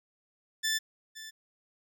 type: tone with echo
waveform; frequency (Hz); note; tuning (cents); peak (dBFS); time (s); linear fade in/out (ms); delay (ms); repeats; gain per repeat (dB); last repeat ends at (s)
15% pulse; 1760; A6; 0; -21; 0.63-0.79; 20; 520; 1; -15; 1.31
effects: none